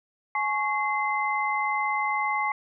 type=tone cluster; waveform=sine; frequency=845 / 1103 / 2067 Hz; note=G#5 / C#6 / C7; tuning=+30 / -9 / -22 cents; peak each=-28 dBFS; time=0.35-2.52 s; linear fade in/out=2 ms; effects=none